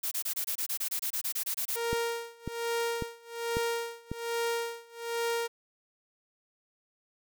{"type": "noise bursts", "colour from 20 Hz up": "blue", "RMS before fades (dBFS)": -32, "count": 16, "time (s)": [0.03, 1.765], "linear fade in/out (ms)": 10, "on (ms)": 85, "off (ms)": 25}
{"type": "tone with tremolo", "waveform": "sawtooth", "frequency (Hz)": 466.2, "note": "A#4", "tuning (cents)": 0, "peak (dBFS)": -24, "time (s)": [1.75, 5.48], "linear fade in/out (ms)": 20, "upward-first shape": "sine", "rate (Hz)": 1.2, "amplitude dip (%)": 95}
{"type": "click train", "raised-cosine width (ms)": 3, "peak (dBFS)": -20, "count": 5, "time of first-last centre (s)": [1.93, 4.116], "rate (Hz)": 1.83}
{"effects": []}